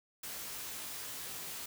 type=noise with comb filter; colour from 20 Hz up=white; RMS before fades=-43 dBFS; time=0.23-1.66 s; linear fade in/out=5 ms; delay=18 ms; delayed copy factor=+0.6; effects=none